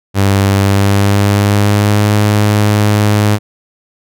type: tone with pitch glide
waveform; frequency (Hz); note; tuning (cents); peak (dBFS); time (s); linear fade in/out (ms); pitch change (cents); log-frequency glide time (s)
sawtooth; 98.6 to 104.46; G2 to G#2; +11 to +11; -4; 0.14-3.39; 50; +100; 0.6-2.12
effects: none